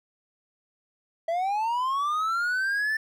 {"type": "linear sweep", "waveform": "triangle", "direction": "up", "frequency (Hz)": [650, 1779], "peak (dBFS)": -22, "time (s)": [1.28, 2.97], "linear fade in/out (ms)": 5, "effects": []}